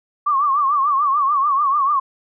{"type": "tone with vibrato", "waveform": "sine", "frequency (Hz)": 1134, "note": "C#6", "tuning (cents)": 39, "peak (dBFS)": -14, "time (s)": [0.26, 2], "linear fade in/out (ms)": 10, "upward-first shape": "triangle", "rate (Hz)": 6.8, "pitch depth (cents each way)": 130, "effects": []}